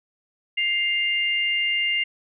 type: tone pair together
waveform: sine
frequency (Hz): 2100 / 2803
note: C7 / F7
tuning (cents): +6 / +6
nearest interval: perfect fourth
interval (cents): 500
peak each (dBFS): -23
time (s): 0.57-2.04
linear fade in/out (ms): 10
effects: none